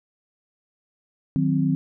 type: chord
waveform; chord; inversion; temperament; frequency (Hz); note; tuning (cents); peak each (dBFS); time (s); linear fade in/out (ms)
sine; C diminished; first; equal; 155.56 / 185 / 261.6; Eb3 / Gb3 / C4; 0 / 0 / 0; -22 / -25 / -22; 1.36-1.75; 0
effects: none